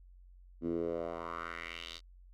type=tone with band-pass filter sweep; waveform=10% pulse; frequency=84 Hz; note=E2; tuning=33 cents sharp; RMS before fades=-39 dBFS; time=0.61-2.01 s; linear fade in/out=50 ms; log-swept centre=270 to 4300 Hz; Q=3; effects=added 45 Hz sine -54 dBFS peak until 2.33 s